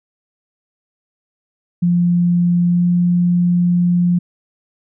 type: tone with pitch glide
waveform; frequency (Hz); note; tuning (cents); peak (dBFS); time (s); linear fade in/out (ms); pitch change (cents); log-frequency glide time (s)
sine; 174.61 to 175.82; F3 to F3; 0 to +12; -11; 1.82-4.19; 10; +12; 2.68-2.85
effects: none